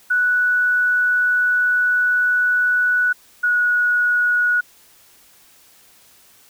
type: tone pair in turn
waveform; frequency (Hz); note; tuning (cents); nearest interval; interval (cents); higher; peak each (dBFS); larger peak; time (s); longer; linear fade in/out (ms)
sine; 1477 / 1459.2; F#6 / F#6; -3 / -24; unison; 21; first; -14; neither; 0.1-3.13 / 3.43-4.61; first; 10
effects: white hiss -51 dBFS RMS until 6.49 s